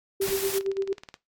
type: tone with tremolo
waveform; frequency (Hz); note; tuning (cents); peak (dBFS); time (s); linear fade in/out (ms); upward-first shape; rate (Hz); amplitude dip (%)
sine; 390; G4; -9; -22; 0.2-0.93; 5; sine; 8.7; 80
type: noise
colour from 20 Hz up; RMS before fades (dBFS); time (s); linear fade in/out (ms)
white; -32; 0.21-0.59; 10
type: noise with exponential decay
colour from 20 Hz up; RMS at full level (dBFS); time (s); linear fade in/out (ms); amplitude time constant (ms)
pink; -31; 0.27-0.44; 5; 36
type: click train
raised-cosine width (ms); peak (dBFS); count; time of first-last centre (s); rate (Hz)
0.2; -24; 14; 0.45-1.141; 18.8
effects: noise-tail reverb RT60 0.2 s tail -19 dB re dry + AAC 64 kbps